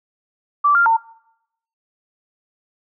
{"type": "tone with pitch steps", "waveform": "sine", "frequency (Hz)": [1163, 1393, 906], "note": ["D6", "F6", "A#5"], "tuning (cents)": [-17, -5, -50], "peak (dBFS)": -11, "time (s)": [0.64, 0.97], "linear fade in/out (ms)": 10, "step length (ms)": 110, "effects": ["noise-tail reverb RT60 0.8 s tail -23 dB re dry"]}